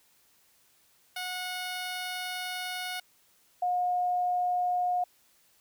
10% pulse / sine tone pair in turn, 730 / 718.7 Hz, F#5 / F5, -24 / +49 cents, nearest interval unison, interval 27 cents, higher first, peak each -25 dBFS, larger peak neither, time 1.16-3 / 3.62-5.04 s, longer first, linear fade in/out 5 ms, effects white hiss -65 dBFS RMS until 5.6 s

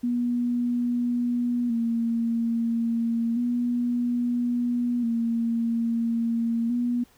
sine tone with vibrato, 236.5 Hz, A#3, 25 cents sharp, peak -22 dBFS, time 0.03-7.04 s, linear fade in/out 10 ms, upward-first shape square, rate 0.3 Hz, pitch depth 40 cents each way, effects pink hiss -59 dBFS RMS until 7.17 s

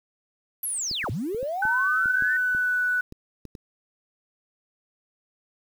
sine linear two-way sweep, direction down then up, 11840 to 84.3 to 1843 Hz, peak -26 dBFS, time 0.63-2.37 s, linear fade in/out 5 ms, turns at 1.1 s
clicks, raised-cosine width 3 ms, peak -27 dBFS, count 11, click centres 0.913 / 1.042 / 1.347 / 1.429 / 1.653 / 2.058 / 2.223 / 2.549 / 3.124 / 3.453 / 3.552 s
sine tone with pitch glide, 1517 to 1484.1 Hz, F#6 to F#6, +43 to +5 cents, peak -21 dBFS, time 1.62-3.01 s, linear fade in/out 5 ms, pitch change -38 cents, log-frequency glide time 1.81-2.82 s
effects 8-bit

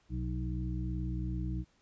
harmonic tone with a mistuned harmonic, 62.7 Hz, B1, 27 cents sharp, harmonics 1 / 2 / 3 / 5, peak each -35 / -38 / -40 / -42 dBFS, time 0.09-1.65 s, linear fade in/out 50 ms, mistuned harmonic 3, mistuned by -42 cents, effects pink hiss -70 dBFS RMS until 1.81 s + resampled to 16000 Hz

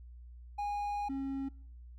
triangle tone pair in turn, 821 / 271.5 Hz, G#5 / C#4, -20 / -36 cents, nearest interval octave + perfect fifth, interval 1916 cents, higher first, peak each -31 / -32 dBFS, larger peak first, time 0.58-1.09 / 1.09-1.49 s, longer first, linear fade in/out 10 ms, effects noise-tail reverb RT60 0.7 s tail -25 dB re dry + added 60 Hz sine -48 dBFS peak until 1.98 s

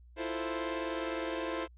sawtooth chord, F major seventh, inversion third, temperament equal, 329.6 / 349.2 / 440 / 523.3 Hz, E4 / F4 / A4 / C5, 0 / 0 / 0 / 0 cents, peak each -33 / -38 / -38 / -34 dBFS, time 0.16-1.68 s, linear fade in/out 50 ms, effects added 60 Hz sine -53 dBFS peak until 1.77 s + resampled to 8000 Hz

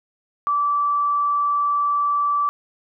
sine tone, 1160 Hz, D6, 22 cents flat, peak -17 dBFS, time 0.47-2.49 s, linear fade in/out 0 ms, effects none

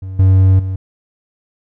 triangle tone with level steps, 94.7 Hz, F#2, 41 cents sharp, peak -21 / -4 / -15 dBFS, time 0.02-0.76 s, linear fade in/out 5 ms, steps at 0.19 / 0.59 s, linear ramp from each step 5 ms, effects none

